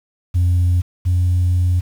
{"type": "tone pair in turn", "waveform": "sine", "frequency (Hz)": [88.5, 89.32], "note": ["F2", "F2"], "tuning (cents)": [23, 39], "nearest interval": "unison", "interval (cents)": 16, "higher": "second", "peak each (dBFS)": [-10, -11], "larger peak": "first", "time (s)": [[0.34, 0.82], [1.05, 1.81]], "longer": "second", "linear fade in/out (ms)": 20, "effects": ["tanh soft clip ceiling -10 dBFS", "7-bit"]}